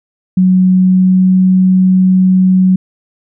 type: tone with pitch glide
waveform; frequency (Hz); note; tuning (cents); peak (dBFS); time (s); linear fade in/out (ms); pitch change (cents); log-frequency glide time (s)
sine; 185 to 186.07; F#3 to F#3; 0 to +10; -5; 0.37-2.76; 5; +10; 0.7-1.36
effects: none